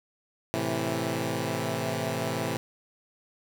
10% pulse chord, A minor, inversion none, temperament equal, 110 / 130.81 / 164.81 Hz, A2 / C3 / E3, 0 / 0 / 0 cents, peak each -24 / -24 / -24 dBFS, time 0.54-2.57 s, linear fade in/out 0 ms, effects none

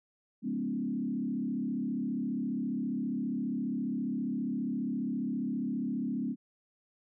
sine tone with frequency modulation, 240 Hz, B3, 49 cents flat, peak -30 dBFS, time 0.42-6.36 s, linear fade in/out 50 ms, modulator 34.8 Hz, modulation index 1.4, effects none

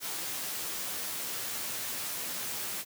white noise with comb filter, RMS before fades -36 dBFS, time 0-2.85 s, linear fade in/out 50 ms, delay 14 ms, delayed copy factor -0.5, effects high-pass 100 Hz 12 dB/octave

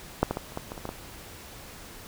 clicks, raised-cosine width 1 ms, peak -6 / -13 / -16 / -30 / -17 / -21 / -24 / -19 / -18 dBFS, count 9, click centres 0.23 / 0.31 / 0.371 / 0.521 / 0.574 / 0.719 / 0.778 / 0.854 / 0.891 s, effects pink hiss -45 dBFS RMS until 2.07 s

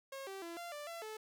sawtooth tone with pitch steps, 542 / 387.9 / 338.2 / 690 / 589 / 674 / 434.3 Hz, C#5 / G4 / E4 / F5 / D5 / E5 / A4, -39 / -18 / +44 / -21 / +5 / +38 / -23 cents, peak -40 dBFS, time 0.12-1.17 s, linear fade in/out 5 ms, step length 150 ms, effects none

